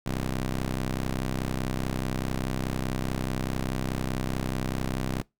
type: ring-modulated tone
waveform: 15% pulse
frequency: 64.8 Hz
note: C2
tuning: 16 cents flat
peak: -18 dBFS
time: 0.06-5.22 s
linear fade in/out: 5 ms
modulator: 80.4 Hz
effects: noise-tail reverb RT60 0.2 s tail -23 dB re dry